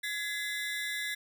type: ring-modulated tone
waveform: 30% pulse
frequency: 1864.7 Hz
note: A#6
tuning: in tune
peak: -27 dBFS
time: 0.03-1.15 s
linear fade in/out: 10 ms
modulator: 177 Hz
effects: none